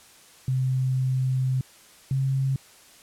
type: tone pair in turn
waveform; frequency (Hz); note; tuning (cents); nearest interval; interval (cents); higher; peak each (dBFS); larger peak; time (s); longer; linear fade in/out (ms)
sine; 130 / 134.35; C3 / C3; -11 / +46; minor second; 57; second; -21 / -21; neither; 0.48-1.61 / 2.11-2.56; first; 2
effects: white hiss -52 dBFS RMS until 3.02 s + low-pass 11000 Hz 12 dB/octave